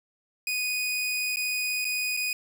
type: tone with dropouts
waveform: sawtooth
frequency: 2483 Hz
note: D#7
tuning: 4 cents flat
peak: -23 dBFS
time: 0.47-2.33 s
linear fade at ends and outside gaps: 2 ms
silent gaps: 1.36-1.369 / 1.846-1.851 / 2.167-2.172 s
effects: none